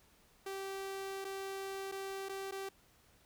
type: tone with dropouts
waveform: sawtooth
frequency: 388.7 Hz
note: G4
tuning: 15 cents flat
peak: -36 dBFS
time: 0.46-2.69 s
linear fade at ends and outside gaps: 5 ms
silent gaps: 1.245-1.249 / 1.916-1.921 / 2.287-2.293 / 2.512-2.521 s
effects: pink hiss -67 dBFS RMS until 3.25 s